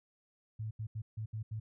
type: tone bursts at uneven times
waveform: sine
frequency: 109.3 Hz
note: A2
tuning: 11 cents flat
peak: -36 dBFS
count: 6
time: 0.59-0.71 / 0.79-0.87 / 0.95-1.02 / 1.17-1.26 / 1.33-1.43 / 1.51-1.6 s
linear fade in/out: 10 ms
effects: none

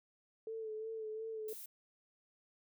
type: tone with vibrato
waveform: sine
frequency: 439.8 Hz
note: A4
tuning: 1 cent flat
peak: -40 dBFS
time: 0.47-1.53 s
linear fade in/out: 2 ms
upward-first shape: sine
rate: 2.8 Hz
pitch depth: 34 cents each way
type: noise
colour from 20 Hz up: violet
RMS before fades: -49 dBFS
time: 1.48-1.66 s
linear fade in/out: 5 ms
effects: none

